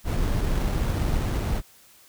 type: noise with sample-and-hold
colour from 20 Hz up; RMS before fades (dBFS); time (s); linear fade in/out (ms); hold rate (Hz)
brown; -24; 0.04-1.62; 50; 4900
effects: white hiss -54 dBFS RMS until 2.08 s